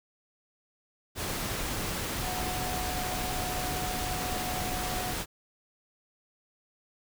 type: tone in noise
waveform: sine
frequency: 732 Hz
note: F#5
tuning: 19 cents flat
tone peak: -36 dBFS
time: 2.21-5.16 s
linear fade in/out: 50 ms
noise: pink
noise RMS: -33 dBFS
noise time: 1.15-5.26 s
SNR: -6 dB
effects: none